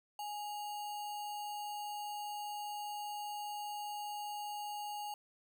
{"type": "tone with sample-and-hold", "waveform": "sine", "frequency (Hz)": 830, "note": "G#5", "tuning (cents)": -1, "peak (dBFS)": -39, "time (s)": [0.19, 5.14], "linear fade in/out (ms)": 2, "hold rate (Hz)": 3675, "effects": []}